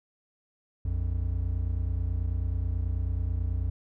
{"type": "tone pair together", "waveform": "triangle", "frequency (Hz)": [59.36, 88.6], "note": ["A#1", "F2"], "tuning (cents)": [32, 25], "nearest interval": "perfect fifth", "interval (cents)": 693, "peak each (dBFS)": [-27, -27], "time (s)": [0.85, 3.7], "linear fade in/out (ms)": 5, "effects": []}